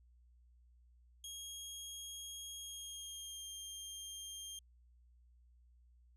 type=tone with pitch glide; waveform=20% pulse; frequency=3273 to 3200 Hz; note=G#7 to G7; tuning=-26 to +35 cents; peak=-40 dBFS; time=1.24-4.59 s; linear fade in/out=2 ms; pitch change=-39 cents; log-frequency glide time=2.59-3.47 s; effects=added 60 Hz sine -63 dBFS peak until 6.16 s